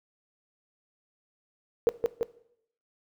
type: tone with echo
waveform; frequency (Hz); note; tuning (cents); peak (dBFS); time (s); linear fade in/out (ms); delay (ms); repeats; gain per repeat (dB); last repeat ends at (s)
sine; 466.2; A#4; 0; -17; 1.87-1.89; 0; 170; 2; -3; 2.23
effects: noise-tail reverb RT60 0.7 s tail -18 dB re dry